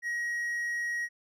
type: tone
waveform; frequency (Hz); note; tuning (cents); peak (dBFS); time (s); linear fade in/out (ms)
triangle; 1896; A#6; +29; -28; 0.02-1.09; 50
effects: resampled to 32000 Hz